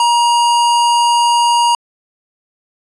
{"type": "tone", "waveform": "square", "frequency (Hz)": 948, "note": "A#5", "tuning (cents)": 29, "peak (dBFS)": -10, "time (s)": [0, 1.75], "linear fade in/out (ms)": 2, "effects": ["resampled to 24000 Hz"]}